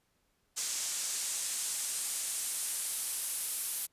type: noise with band-pass filter sweep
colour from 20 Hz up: pink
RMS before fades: -36 dBFS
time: 0.56-3.87 s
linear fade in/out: 20 ms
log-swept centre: 7200 to 11000 Hz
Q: 1.7
effects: pink hiss -75 dBFS RMS until 3.92 s + resampled to 32000 Hz